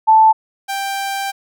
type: tone pair in turn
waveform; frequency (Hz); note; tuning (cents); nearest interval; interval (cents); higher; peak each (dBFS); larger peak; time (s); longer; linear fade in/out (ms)
sine / sawtooth; 879 / 786.9; A5 / G5; -2 / +6; major second; 192; first; -6 / -16; first; 0.07-0.33 / 0.68-1.32; second; 20
effects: none